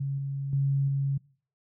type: tone with level steps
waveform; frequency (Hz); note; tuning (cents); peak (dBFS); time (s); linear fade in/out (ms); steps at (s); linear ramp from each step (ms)
sine; 138.2; C#3; -5; -27 / -29 / -22 / -24; 0-1.18; 10; 0.18 / 0.53 / 0.88; 2
effects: noise-tail reverb RT60 0.5 s tail -24 dB re dry